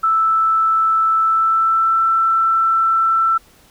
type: tone with pitch glide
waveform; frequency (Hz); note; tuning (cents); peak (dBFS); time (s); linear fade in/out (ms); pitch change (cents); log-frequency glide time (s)
sine; 1318.5 to 1334.6; E6 to E6; 0 to +21; -12; 0.03-3.38; 10; +21; 1.19-2.01
effects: pink hiss -50 dBFS RMS until 3.7 s